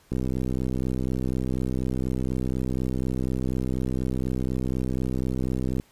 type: click train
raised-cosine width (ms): 3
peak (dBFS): -15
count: 365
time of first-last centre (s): 0.12-5.799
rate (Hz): 64.1
effects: pink hiss -59 dBFS RMS until 5.91 s + resampled to 32000 Hz